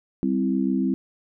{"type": "chord", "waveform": "sine", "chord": "C major", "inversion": "second", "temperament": "equal", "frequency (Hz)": [196, 261.6, 329.6], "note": ["G3", "C4", "E4"], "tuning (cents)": [0, 0, 0], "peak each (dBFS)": [-24, -23, -27], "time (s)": [0.23, 0.94], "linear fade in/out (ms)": 0, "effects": []}